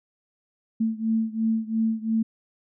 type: beating tone pair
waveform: sine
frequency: 222 / 224.9 Hz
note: A3 / A3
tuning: +16 / +38 cents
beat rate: 2.9 Hz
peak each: -24 / -26 dBFS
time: 0.8-2.23 s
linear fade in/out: 10 ms
effects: none